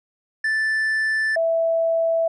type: tone pair in turn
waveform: triangle / sine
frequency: 1760 / 659.3 Hz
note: A6 / E5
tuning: 0 / 0 cents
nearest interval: octave + perfect fourth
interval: 1700 cents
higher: first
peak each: -17 dBFS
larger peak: neither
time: 0.44-1.36 / 1.36-2.28 s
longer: neither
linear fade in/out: 5 ms
effects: resampled to 24000 Hz

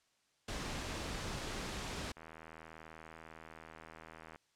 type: noise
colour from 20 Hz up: pink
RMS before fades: -41 dBFS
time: 0.48-2.12 s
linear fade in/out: 5 ms
type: click train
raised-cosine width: 0.5 ms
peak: -36 dBFS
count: 177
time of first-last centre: 2.17-4.359 s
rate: 80.4 Hz
effects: white hiss -75 dBFS RMS until 4.55 s + low-pass 7000 Hz 12 dB/octave

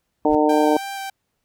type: noise with exponential growth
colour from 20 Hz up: brown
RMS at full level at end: -29 dBFS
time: 0.22-0.35 s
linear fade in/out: 2 ms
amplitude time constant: 28 ms
type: harmonic tone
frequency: 151.4 Hz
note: D#3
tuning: 47 cents flat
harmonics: 2 / 3 / 4 / 5 / 6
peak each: -18 / -20 / -21 / -22 / -23 dBFS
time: 0.25-0.77 s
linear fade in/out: 2 ms
type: tone with vibrato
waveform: sawtooth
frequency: 784 Hz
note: G5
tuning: in tune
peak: -24 dBFS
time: 0.49-1.1 s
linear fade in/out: 5 ms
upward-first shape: square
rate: 3.1 Hz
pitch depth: 9 cents each way
effects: pink hiss -74 dBFS RMS until 1.44 s

